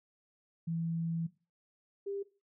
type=tone pair in turn; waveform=sine; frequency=165.7 / 398.5 Hz; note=E3 / G4; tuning=+9 / +28 cents; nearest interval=octave + minor third; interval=1519 cents; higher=second; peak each=-32 / -35 dBFS; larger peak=first; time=0.67-1.27 / 2.06-2.23 s; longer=first; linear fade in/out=10 ms; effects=noise-tail reverb RT60 0.3 s tail -17 dB re dry